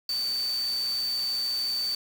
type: tone in noise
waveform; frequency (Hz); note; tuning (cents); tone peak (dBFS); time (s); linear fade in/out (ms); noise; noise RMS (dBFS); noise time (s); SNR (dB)
sine; 4563; C#8; +49; -26; 0.09-1.95; 2; white; -41; 0.09-1.95; +12
effects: none